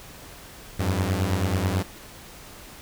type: beating tone pair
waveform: sawtooth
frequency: 89.2 / 98.4 Hz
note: F2 / G2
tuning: +37 / +7 cents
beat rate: 9.2 Hz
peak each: -21 dBFS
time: 0.79-1.83 s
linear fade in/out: 10 ms
effects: pink hiss -44 dBFS RMS until 2.81 s